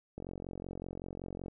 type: click train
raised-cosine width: 2 ms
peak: -28 dBFS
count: 60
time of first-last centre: 0.18-1.482 s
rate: 45.3 Hz
effects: none